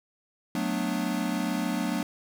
square chord, B minor seventh, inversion second, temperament equal, 185 / 220 / 246.9 / 293.7 Hz, F#3 / A3 / B3 / D4, 0 / 0 / 0 / 0 cents, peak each -33 dBFS, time 0.55-2.03 s, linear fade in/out 2 ms, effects none

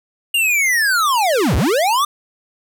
square linear two-way sweep, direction down then up, 2846 to 51 to 1212 Hz, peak -14 dBFS, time 0.34-2.05 s, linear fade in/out 5 ms, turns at 1.56 s, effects none

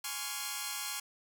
5% pulse chord, Db major seventh, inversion second, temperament equal with one note detuned, 830.6 / 1046.5 / 1126.8 / 1396.9 Hz, Ab5 / C6 / Db6 / F6, 0 / 0 / +28 / 0 cents, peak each -30 dBFS, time 0.04-1 s, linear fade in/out 5 ms, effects none

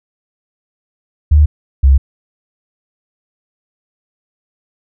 sine tone pair in turn, 74.9 / 67.59 Hz, D2 / C#2, +35 / -43 cents, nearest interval major second, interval 178 cents, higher first, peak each -4 dBFS, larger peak neither, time 1.31-1.46 / 1.83-1.98 s, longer neither, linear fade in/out 10 ms, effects none

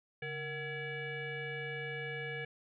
sine tone with frequency modulation, 1076 Hz, C6, 48 cents sharp, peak -37 dBFS, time 0.22-2.45 s, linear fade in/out 5 ms, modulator 609 Hz, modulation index 2.4, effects none

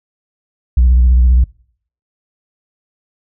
sine tone with vibrato, 61.74 Hz, B1, in tune, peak -4 dBFS, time 0.77-1.44 s, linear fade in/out 5 ms, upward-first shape square, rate 15 Hz, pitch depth 69 cents each way, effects noise-tail reverb RT60 0.6 s tail -25 dB re dry + tanh soft clip ceiling -4 dBFS

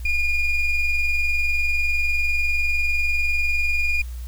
triangle ring-modulated tone, 1220 Hz, D#6, 34 cents flat, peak -13 dBFS, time 0.05-4.02 s, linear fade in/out 5 ms, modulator 1210 Hz, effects added 60 Hz sine -29 dBFS peak until 4.27 s + white hiss -49 dBFS RMS until 4.27 s

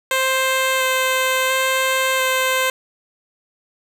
10% pulse tone with vibrato, 522 Hz, C5, 4 cents flat, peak -8 dBFS, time 0.11-2.7 s, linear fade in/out 2 ms, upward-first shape square, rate 0.72 Hz, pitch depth 8 cents each way, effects none

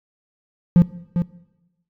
triangle tone with echo, 174.61 Hz, F3, in tune, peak -5 dBFS, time 0.76-0.82 s, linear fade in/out 0 ms, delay 400 ms, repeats 1, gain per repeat -9 dB, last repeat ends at 1.22 s, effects noise-tail reverb RT60 1.0 s tail -20 dB re dry + tanh soft clip ceiling -2 dBFS

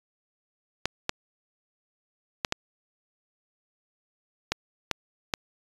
clicks, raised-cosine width 0.2 ms, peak -7 dBFS, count 7, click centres 0.856 / 1.094 / 2.448 / 2.524 / 4.52 / 4.913 / 5.338 s, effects resampled to 24000 Hz

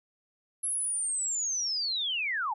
sine linear sweep, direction down, 11070 to 784 Hz, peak -28 dBFS, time 0.63-2.54 s, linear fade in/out 10 ms, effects none

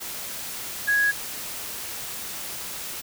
sine tone in noise, 1661.2 Hz, G#6, in tune, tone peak -18 dBFS, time 0.87-1.12 s, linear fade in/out 20 ms, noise white, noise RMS -34 dBFS, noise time 0-3.02 s, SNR +13 dB, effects none

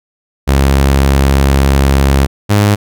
sawtooth tone pair in turn, 68.4 / 102.99 Hz, C#2 / G#2, -23 / -14 cents, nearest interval perfect fifth, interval 709 cents, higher second, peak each -3 dBFS, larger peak neither, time 0.47-2.27 / 2.49-2.76 s, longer first, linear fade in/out 20 ms, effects none

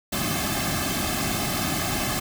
pink noise with comb filter, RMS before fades -26 dBFS, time 0.12-2.2 s, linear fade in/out 10 ms, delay 2.1 ms, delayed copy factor -0.9, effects none

